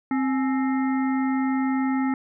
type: harmonic tone with a mistuned harmonic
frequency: 263.3 Hz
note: C4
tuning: 11 cents sharp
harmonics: 1 / 3 / 5 / 7 / 8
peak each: -21 / -31 / -35 / -38 / -39 dBFS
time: 0.11-2.14 s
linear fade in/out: 2 ms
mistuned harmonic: 3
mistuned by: +110 cents
effects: none